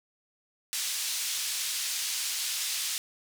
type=band-pass noise; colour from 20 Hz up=pink; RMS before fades=-32 dBFS; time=0.73-2.98 s; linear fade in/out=0 ms; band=3600 to 11000 Hz; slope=12 dB/octave; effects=none